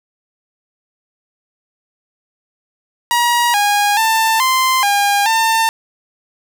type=tone with pitch steps; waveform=sawtooth; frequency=955 / 820 / 891 / 1040 / 809 / 899 Hz; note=A#5 / G#5 / A5 / C6 / G#5 / A5; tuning=+42 / -22 / +22 / -11 / -46 / +37 cents; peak=-8 dBFS; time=3.11-5.69 s; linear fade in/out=0 ms; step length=430 ms; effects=none